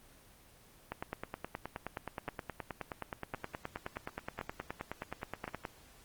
two click trains, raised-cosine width 0.5 ms, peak -22 / -23 dBFS, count 46 / 4, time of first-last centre 0.92-5.652 / 2.28-5.478 s, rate 9.51 / 0.938 Hz, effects pink hiss -60 dBFS RMS until 6.04 s + Opus 24 kbps

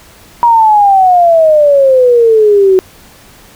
sine exponential sweep, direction down, 957 to 370 Hz, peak -3 dBFS, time 0.43-2.79 s, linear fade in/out 0 ms, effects pink hiss -39 dBFS RMS until 3.55 s

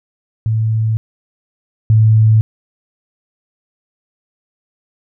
sine tone pair in turn, 110.7 / 109.75 Hz, A2 / A2, +11 / -4 cents, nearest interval unison, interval 15 cents, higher first, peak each -12 / -6 dBFS, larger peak second, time 0.46-0.97 / 1.9-2.41 s, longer neither, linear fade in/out 0 ms, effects none

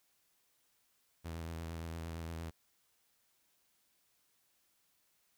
sawtooth tone with vibrato, 82.41 Hz, E2, in tune, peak -37 dBFS, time 1.24-2.51 s, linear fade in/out 20 ms, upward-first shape triangle, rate 8.7 Hz, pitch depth 39 cents each way, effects white hiss -75 dBFS RMS until 5.37 s

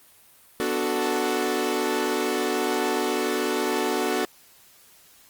sawtooth chord, B minor seventh, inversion none, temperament equal, 246.9 / 293.7 / 370 / 440 Hz, B3 / D4 / F#4 / A4, 0 / 0 / 0 / 0 cents, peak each -27 / -26 / -23 / -24 dBFS, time 0.6-4.25 s, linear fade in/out 0 ms, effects white hiss -54 dBFS RMS until 5.29 s + Opus 32 kbps

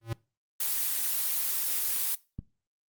square tone with exponential growth, 114.3 Hz, A#2, 34 cents flat, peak -27 dBFS, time 0.01-0.13 s, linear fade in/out 5 ms, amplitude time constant 25 ms
blue noise, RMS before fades -29 dBFS, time 0.6-2.15 s, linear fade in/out 5 ms
click, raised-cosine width 5 ms, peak -24 dBFS, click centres 2.39 s
effects noise-tail reverb RT60 0.3 s tail -21 dB re dry + Opus 32 kbps

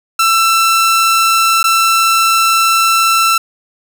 sawtooth tone with dropouts, 1337 Hz, E6, 24 cents sharp, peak -5 dBFS, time 0.19-3.38 s, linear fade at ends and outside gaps 5 ms, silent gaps 1.63-1.64 s, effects none

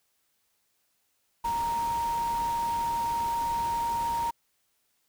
sine tone in noise, 932.3 Hz, A#5, in tune, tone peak -26 dBFS, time 1.44-4.31 s, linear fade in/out 10 ms, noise pink, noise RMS -41 dBFS, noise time 1.44-4.31 s, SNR +12 dB, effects white hiss -73 dBFS RMS until 5.08 s

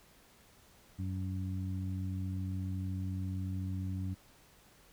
harmonic tone, 94 Hz, F#2, 28 cents sharp, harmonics 1 / 2 / 3, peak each -35 / -41 / -45 dBFS, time 0.98-4.15 s, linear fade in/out 20 ms, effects pink hiss -62 dBFS RMS until 4.92 s

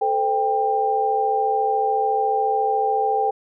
sine tone cluster, 439 / 513 / 792 Hz, A4 / C5 / G5, -4 / -34 / +18 cents, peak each -23 / -28 / -19 dBFS, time 0.01-3.31 s, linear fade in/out 10 ms, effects none

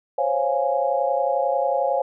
sine chord, Db major seventh, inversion third, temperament equal, 523.3 / 554.4 / 698.5 / 830.6 Hz, C5 / Db5 / F5 / Ab5, 0 / 0 / 0 / 0 cents, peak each -25 / -23 / -25 / -25 dBFS, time 0.18-2.02 s, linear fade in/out 5 ms, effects none

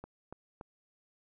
click train, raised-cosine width 1 ms, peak -30 dBFS, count 3, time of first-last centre 0.04-0.611 s, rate 3.5 Hz, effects none

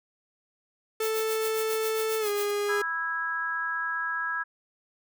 45% pulse tone with pitch glide, 440 to 410.5 Hz, A4 to G#4, 0 to -20 cents, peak -26 dBFS, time 1-2.82 s, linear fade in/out 5 ms, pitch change -120 cents, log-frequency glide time 2.2-2.29 s
blue noise with tremolo, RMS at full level -34 dBFS, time 1.02-2.51 s, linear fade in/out 2 ms, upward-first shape triangle, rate 7.4 Hz, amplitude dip 100%
harmonic tone, 329.5 Hz, E4, 1 cent flat, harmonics 3 / 4 / 5, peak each -37 / -33 / -29 dBFS, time 2.68-4.44 s, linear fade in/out 20 ms
effects none

